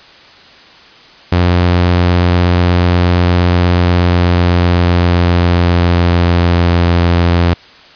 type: tone with pitch glide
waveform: sawtooth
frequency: 88.4 to 86.38 Hz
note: F2 to F2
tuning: +22 to -18 cents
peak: -4 dBFS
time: 1.32-7.54 s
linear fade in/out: 5 ms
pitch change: -40 cents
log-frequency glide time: 3.72-6.95 s
effects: white hiss -39 dBFS RMS until 7.95 s + resampled to 11025 Hz